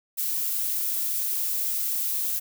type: noise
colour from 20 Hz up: violet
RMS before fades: -27 dBFS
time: 0.17-2.4 s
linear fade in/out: 20 ms
effects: none

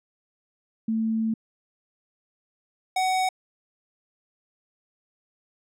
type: tone pair in turn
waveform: sine / square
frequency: 222.6 / 748.7 Hz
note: A3 / F#5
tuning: +20 / +20 cents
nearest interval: octave + major sixth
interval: 2100 cents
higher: second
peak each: -22 dBFS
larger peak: neither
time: 0.88-1.34 / 2.96-3.29 s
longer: first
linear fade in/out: 5 ms
effects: low-pass 10000 Hz 12 dB/octave

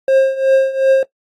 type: tone with tremolo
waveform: triangle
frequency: 534 Hz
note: C5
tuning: 35 cents sharp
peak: -4 dBFS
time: 0.08-1.03 s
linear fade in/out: 2 ms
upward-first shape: triangle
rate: 2.7 Hz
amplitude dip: 85%
effects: noise-tail reverb RT60 0.1 s tail -18 dB re dry + AAC 64 kbps

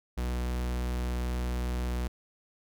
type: tone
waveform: 45% pulse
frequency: 61.3 Hz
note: B1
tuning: 12 cents flat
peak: -29 dBFS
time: 0.17-2.08 s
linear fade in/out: 10 ms
effects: none

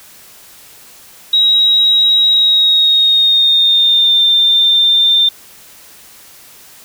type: tone with pitch glide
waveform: sine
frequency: 3827 to 3591 Hz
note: A#7 to A7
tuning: +45 to +35 cents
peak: -7 dBFS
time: 1.33-5.29 s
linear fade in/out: 5 ms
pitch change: -110 cents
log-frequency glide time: 2.28-4.2 s
effects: white hiss -40 dBFS RMS until 6.84 s

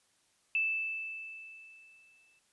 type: tone with exponential decay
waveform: sine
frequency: 2637 Hz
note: E7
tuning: in tune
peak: -26 dBFS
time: 0.55-2.39 s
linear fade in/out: 1 ms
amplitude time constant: 400 ms
effects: white hiss -71 dBFS RMS until 2.52 s + resampled to 24000 Hz

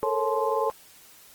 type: tone cluster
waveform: sine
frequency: 436.7 / 456.8 / 547 / 860 / 1044 Hz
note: A4 / A#4 / C#5 / A5 / C6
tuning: -13 / -35 / -23 / -40 / -4 cents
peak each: -29 dBFS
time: 0.03-0.7 s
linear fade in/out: 0 ms
effects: white hiss -52 dBFS RMS until 1.34 s + Opus 24 kbps

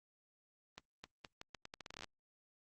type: accelerating click train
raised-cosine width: 0.2 ms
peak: -30 dBFS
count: 17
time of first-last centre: 0.78-2.043 s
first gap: 260 ms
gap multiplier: 0.8
effects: Opus 24 kbps

